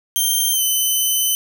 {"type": "tone with pitch glide", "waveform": "5% pulse", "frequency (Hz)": [3157, 3035], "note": ["G7", "F#7"], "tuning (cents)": [12, 43], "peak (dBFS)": -8, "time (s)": [0.16, 1.35], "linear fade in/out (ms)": 0, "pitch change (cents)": -69, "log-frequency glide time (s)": [0.52, 0.62], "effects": []}